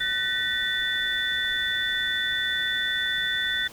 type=tone cluster; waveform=sine; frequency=1506 / 1796 / 1916 / 3498 Hz; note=F#6 / A6 / A#6 / A7; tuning=+30 / +35 / +47 / -11 cents; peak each=-30 / -31 / -30 / -27 dBFS; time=0-3.68 s; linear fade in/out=10 ms; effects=pink hiss -46 dBFS RMS until 3.72 s